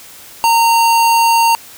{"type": "tone", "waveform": "square", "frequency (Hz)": 921, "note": "A#5", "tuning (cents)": -21, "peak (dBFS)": -9, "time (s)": [0.44, 1.55], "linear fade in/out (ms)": 0, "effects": ["white hiss -37 dBFS RMS until 1.77 s"]}